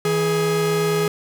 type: tone pair together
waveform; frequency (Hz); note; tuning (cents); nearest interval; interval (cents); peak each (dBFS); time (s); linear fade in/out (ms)
45% pulse; 162.14 / 417.4; E3 / G#4; -28 / +9; octave + major third; 1637; -23 / -19; 0.05-1.08; 2
effects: none